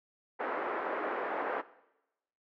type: band-pass noise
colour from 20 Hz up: pink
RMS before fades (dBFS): -35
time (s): 0.39-1.62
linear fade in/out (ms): 20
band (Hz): 370 to 1700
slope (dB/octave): 24
effects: noise-tail reverb RT60 0.9 s tail -18 dB re dry